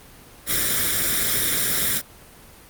white noise with comb filter, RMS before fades -21 dBFS, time 0.46-2.02 s, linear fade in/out 50 ms, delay 0.55 ms, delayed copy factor +0.85, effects pink hiss -46 dBFS RMS until 2.69 s + Opus 32 kbps

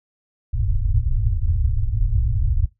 pink low-pass noise, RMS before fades -19 dBFS, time 0.53-2.66 s, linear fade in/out 10 ms, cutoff 120 Hz, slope 96 dB/octave, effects noise-tail reverb RT60 0.2 s tail -21 dB re dry

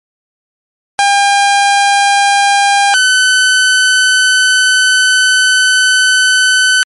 sawtooth tone pair in turn, 803 / 1512.8 Hz, G5 / F#6, +41 / +38 cents, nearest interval major seventh, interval 1097 cents, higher second, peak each -3 dBFS, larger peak neither, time 0.99-2.94 / 2.94-6.83 s, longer second, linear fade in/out 0 ms, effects MP3 48 kbps

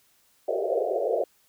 white band-pass noise, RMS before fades -26 dBFS, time 0.48-1.24 s, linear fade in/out 5 ms, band 370 to 690 Hz, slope 96 dB/octave, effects white hiss -64 dBFS RMS until 1.48 s

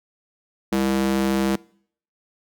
square tone with high-pass filter, 66.7 Hz, C2, 34 cents sharp, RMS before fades -21 dBFS, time 0.72-1.56 s, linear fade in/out 5 ms, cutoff 250 Hz, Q 3, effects noise-tail reverb RT60 0.6 s tail -24 dB re dry

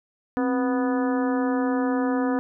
harmonic tone with a mistuned harmonic, 246.9 Hz, B3, in tune, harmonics 1 / 2 / 3 / 4 / 5 / 6 / 7, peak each -22 / -28 / -32 / -34 / -36 / -38 / -39 dBFS, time 0.37-2.39 s, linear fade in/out 0 ms, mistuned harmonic 1, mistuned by +110 cents, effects none

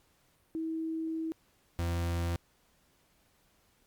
sine / 40% pulse tone pair in turn, 322.5 / 85.37 Hz, E4 / F2, -38 / -39 cents, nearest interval octave + major seventh, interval 2301 cents, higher first, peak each -32 / -29 dBFS, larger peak second, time 0.55-1.32 / 1.79-2.36 s, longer first, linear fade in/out 0 ms, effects pink hiss -69 dBFS RMS until 3.86 s + Opus 48 kbps

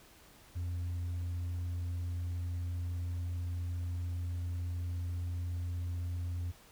sine tone, 87.5 Hz, F2, 4 cents sharp, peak -31 dBFS, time 0.55-6.52 s, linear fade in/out 20 ms, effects tanh soft clip ceiling -33 dBFS + pink hiss -59 dBFS RMS until 6.71 s

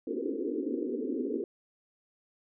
pink band-pass noise, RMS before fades -33 dBFS, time 0.07-1.44 s, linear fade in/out 2 ms, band 240 to 480 Hz, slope 96 dB/octave, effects none

